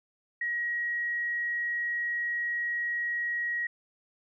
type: tone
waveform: sine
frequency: 1900 Hz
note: A#6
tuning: 33 cents sharp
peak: -28 dBFS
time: 0.41-3.67 s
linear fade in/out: 5 ms
effects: none